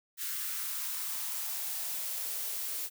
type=noise with high-pass filter sweep; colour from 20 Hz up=blue; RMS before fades=-36 dBFS; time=0.17-2.9 s; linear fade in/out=50 ms; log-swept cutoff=1600 to 340 Hz; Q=2.1; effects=none